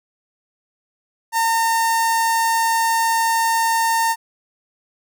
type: tone with notch filter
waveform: sawtooth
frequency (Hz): 911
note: A#5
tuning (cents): -40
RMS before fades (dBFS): -18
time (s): 1.32-4.16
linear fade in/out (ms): 50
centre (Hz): 3200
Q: 1.2
effects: none